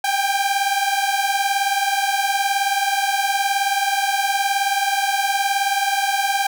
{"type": "beating tone pair", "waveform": "sawtooth", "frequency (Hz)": [784, 803], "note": ["G5", "G5"], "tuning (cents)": [0, 41], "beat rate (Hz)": 19, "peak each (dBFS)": -17, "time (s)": [0.04, 6.47], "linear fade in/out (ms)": 5, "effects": []}